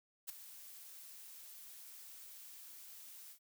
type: noise with ADSR envelope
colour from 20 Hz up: blue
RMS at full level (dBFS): -41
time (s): 0.27-3.39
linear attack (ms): 25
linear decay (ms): 7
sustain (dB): -13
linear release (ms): 86
effects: none